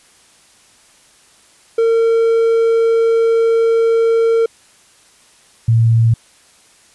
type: tone pair in turn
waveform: triangle / sine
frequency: 456.4 / 114.43 Hz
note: A#4 / A#2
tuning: -37 / -32 cents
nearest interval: 2 octaves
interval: 2395 cents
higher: first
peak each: -8 dBFS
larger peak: neither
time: 1.78-4.46 / 5.68-6.14 s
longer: first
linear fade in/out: 5 ms
effects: white hiss -49 dBFS RMS until 6.94 s + resampled to 24000 Hz

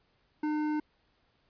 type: tone with hard clipping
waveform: triangle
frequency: 303.2 Hz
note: D#4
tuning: 45 cents flat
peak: -30 dBFS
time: 0.43-0.8 s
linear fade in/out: 5 ms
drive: 15 dB
effects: pink hiss -71 dBFS RMS until 1.49 s + resampled to 11025 Hz

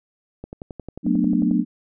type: click train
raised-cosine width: 2 ms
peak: -20 dBFS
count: 13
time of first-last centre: 0.44-1.511 s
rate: 11.2 Hz
type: chord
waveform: sine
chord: B minor seventh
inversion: second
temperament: just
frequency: 185.21 / 222.2 / 246.9 / 296.3 Hz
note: F#3 / A3 / B3 / D4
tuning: +2 / +17 / 0 / +15 cents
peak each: -22 dBFS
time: 1.03-1.65 s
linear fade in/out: 50 ms
effects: none

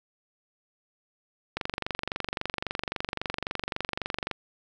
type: click train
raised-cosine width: 0.3 ms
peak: -13 dBFS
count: 66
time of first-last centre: 1.57-4.313 s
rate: 23.7 Hz
effects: none

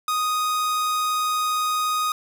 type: tone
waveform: 45% pulse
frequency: 1244.5 Hz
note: D#6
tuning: in tune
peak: -21 dBFS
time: 0.08-2.12 s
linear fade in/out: 2 ms
effects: none

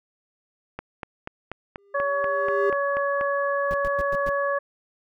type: click train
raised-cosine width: 0.5 ms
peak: -17 dBFS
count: 11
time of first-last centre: 0.79-3.211 s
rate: 4.13 Hz
type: tone with exponential growth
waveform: triangle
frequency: 401 Hz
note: G4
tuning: 39 cents sharp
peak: -17 dBFS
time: 1.78-2.7 s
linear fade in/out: 2 ms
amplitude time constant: 200 ms
type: harmonic tone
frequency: 563 Hz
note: C#5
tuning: 27 cents sharp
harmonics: 1 / 2 / 3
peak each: -24 / -27 / -29 dBFS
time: 1.94-4.59 s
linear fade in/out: 10 ms
type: noise bursts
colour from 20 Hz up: brown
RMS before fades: -32 dBFS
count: 5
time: 3.71-4.29 s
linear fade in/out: 0 ms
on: 28 ms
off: 110 ms
effects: none

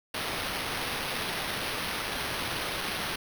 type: noise with sample-and-hold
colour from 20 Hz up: white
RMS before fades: -33 dBFS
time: 0.14-3.16 s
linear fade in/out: 5 ms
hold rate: 7350 Hz
effects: none

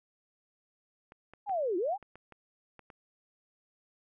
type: clicks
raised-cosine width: 0.5 ms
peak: -35 dBFS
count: 8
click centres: 1.121 / 1.336 / 1.495 / 2.027 / 2.156 / 2.323 / 2.793 / 2.902 s
type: linear two-way sweep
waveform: sine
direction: down then up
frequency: 853 to 329.6 to 853 Hz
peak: -28 dBFS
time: 1.46-1.98 s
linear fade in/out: 50 ms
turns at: 1.77 s
effects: none

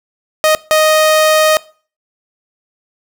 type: tone bursts at uneven times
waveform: sawtooth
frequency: 622.3 Hz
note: D#5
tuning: in tune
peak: -4 dBFS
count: 2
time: 0.44-0.55 / 0.71-1.57 s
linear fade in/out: 0 ms
effects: noise-tail reverb RT60 0.4 s tail -21 dB re dry

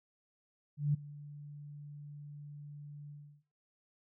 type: tone with ADSR envelope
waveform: sine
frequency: 146.1 Hz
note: D3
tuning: 9 cents flat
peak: -25 dBFS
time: 0.77-3.43 s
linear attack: 170 ms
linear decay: 12 ms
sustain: -20 dB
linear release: 330 ms
effects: noise-tail reverb RT60 0.6 s tail -24 dB re dry

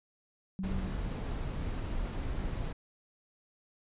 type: tone with exponential decay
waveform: sine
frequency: 189.3 Hz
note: F#3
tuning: 40 cents sharp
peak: -32 dBFS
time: 0.59-1.84 s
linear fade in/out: 0 ms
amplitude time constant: 270 ms
type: noise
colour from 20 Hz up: brown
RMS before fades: -35 dBFS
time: 0.63-2.73 s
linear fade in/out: 10 ms
effects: resampled to 8000 Hz

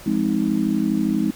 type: chord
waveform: sine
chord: F minor seventh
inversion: none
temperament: just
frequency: 174.61 / 209.5 / 261.9 / 314.3 Hz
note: F3 / Ab3 / C4 / Eb4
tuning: 0 / +15 / +2 / +18 cents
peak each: -27 / -21 / -24 / -23 dBFS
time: 0.06-1.31 s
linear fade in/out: 5 ms
effects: pink hiss -42 dBFS RMS until 1.35 s

